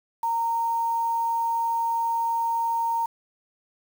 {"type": "tone with quantisation", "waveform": "sine", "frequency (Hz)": 923, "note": "A#5", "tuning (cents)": -17, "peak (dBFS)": -22, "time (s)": [0.23, 3.06], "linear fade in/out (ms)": 5, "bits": 7, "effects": []}